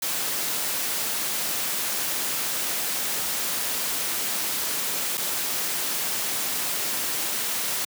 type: noise with dropouts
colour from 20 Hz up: white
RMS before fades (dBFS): -27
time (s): 0.02-7.85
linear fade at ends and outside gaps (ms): 5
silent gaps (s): 5.173-5.177
effects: high-pass 150 Hz 12 dB/octave